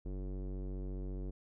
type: tone with low-pass filter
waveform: square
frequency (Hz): 47.39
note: F#1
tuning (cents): +42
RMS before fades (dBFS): -40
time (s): 0.05-1.31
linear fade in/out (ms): 10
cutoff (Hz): 390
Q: 1.8
effects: none